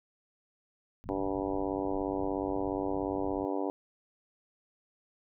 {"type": "low-pass noise", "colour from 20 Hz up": "pink", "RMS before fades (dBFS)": -45, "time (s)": [1.04, 3.45], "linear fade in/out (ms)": 0, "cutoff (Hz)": 240, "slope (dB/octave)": 96}
{"type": "harmonic tone", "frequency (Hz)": 97, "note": "G2", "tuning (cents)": -18, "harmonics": [3, 4, 5, 6, 7, 8, 9, 10], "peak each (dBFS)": [-34, -36, -38, -40, -41, -42, -43, -44], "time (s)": [1.09, 3.7], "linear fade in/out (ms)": 0}
{"effects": []}